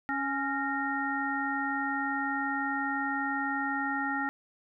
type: harmonic tone with a mistuned harmonic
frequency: 277.2 Hz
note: C#4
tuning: in tune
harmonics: 1 / 3 / 5 / 7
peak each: -34 / -34 / -34 / -34 dBFS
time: 0.09-4.29 s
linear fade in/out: 0 ms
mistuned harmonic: 7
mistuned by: -81 cents
effects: none